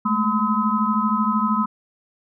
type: tone cluster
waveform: sine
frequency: 209.3 / 222.2 / 1018 / 1277 Hz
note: G#3 / A3 / C6 / D#6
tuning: +14 / +17 / -48 / +45 cents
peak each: -23 dBFS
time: 0.05-1.66 s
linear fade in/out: 10 ms
effects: none